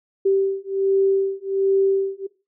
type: beating tone pair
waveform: sine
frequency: 388.7 / 390 Hz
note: G4 / G4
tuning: -15 / -9 cents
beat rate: 1.3 Hz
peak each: -20 dBFS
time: 0.25-2.27 s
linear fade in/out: 10 ms
effects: noise-tail reverb RT60 0.3 s tail -20 dB re dry